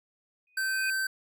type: tone with exponential growth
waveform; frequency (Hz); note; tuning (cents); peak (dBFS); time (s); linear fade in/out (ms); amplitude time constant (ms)
sine; 2489; D#7; 0; -29; 0.47-0.9; 2; 92
type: tone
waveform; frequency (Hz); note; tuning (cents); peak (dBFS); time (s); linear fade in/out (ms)
square; 1549; G6; -21; -28; 0.57-1.07; 5
effects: none